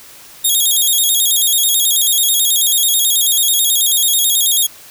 5% pulse tone with vibrato, 3509 Hz, A7, 5 cents flat, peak -4 dBFS, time 0.44-4.67 s, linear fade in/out 10 ms, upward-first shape square, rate 9.2 Hz, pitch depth 94 cents each way, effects white hiss -39 dBFS RMS until 4.9 s

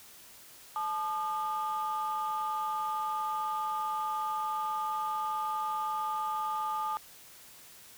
triangle ring-modulated tone, 174.61 Hz, F3, in tune, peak -24 dBFS, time 0.76-6.97 s, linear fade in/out 0 ms, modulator 1040 Hz, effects tanh soft clip ceiling -25 dBFS + white hiss -53 dBFS RMS until 7.97 s

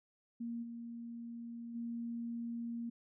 sine tone with level steps, 234 Hz, A#3, 7 cents sharp, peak -38 / -43 / -38 dBFS, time 0.4-2.9 s, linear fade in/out 10 ms, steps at 0.62 / 1.74 s, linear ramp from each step 20 ms, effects none

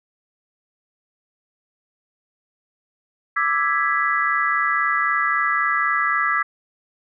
sine chord, E dominant seventh, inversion third, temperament equal, 1174.7 / 1318.5 / 1661.2 / 1975.5 Hz, D6 / E6 / G#6 / B6, 0 / 0 / 0 / 0 cents, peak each -23 dBFS, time 3.36-6.43 s, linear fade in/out 10 ms, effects none

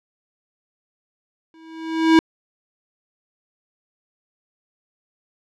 square tone with exponential growth, 323.4 Hz, E4, 33 cents flat, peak -8 dBFS, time 1.54-2.19 s, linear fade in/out 1 ms, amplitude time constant 140 ms, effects low-pass 4000 Hz 12 dB/octave

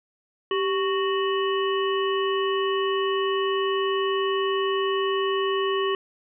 harmonic tone with a mistuned harmonic, 370 Hz, F#4, in tune, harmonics 1 / 3 / 5 / 7 / 8, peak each -23 / -28 / -34 / -42 / -32 dBFS, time 0.51-5.95 s, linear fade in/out 2 ms, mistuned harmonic 1, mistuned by +90 cents, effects none

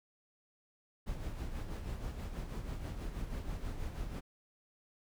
brown noise with tremolo, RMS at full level -38 dBFS, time 1.06-4.21 s, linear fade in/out 20 ms, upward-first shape sine, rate 6.2 Hz, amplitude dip 50%, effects none

